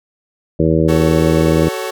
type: harmonic tone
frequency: 80.5 Hz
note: E2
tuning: 41 cents flat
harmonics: 1 / 2 / 3 / 4 / 5 / 6 / 7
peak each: -20 / -15 / -21 / -16 / -19 / -19 / -21 dBFS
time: 0.59-1.69 s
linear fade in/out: 10 ms
type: chord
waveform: sawtooth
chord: F# minor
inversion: none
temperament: equal with one note detuned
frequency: 375.6 / 440 / 554.4 Hz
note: F#4 / A4 / C#5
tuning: +26 / 0 / 0 cents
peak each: -21 dBFS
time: 0.88-1.91 s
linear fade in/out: 10 ms
effects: none